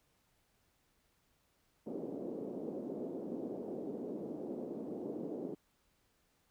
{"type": "band-pass noise", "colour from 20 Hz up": "pink", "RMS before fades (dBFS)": -42, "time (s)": [1.86, 5.55], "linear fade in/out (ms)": 10, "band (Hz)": [230, 490], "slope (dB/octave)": 24, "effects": ["pink hiss -75 dBFS RMS until 6.5 s"]}